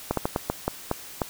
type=slowing click train; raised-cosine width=1 ms; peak=-9 dBFS; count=8; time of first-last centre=0.11-1.218 s; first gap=63 ms; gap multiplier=1.3; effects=white hiss -42 dBFS RMS until 1.29 s